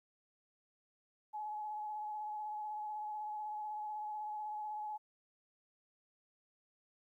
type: tone with vibrato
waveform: sine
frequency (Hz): 848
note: G#5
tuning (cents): +36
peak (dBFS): -39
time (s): 1.33-4.98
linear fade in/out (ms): 20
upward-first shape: triangle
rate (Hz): 16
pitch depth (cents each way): 26
effects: 13-bit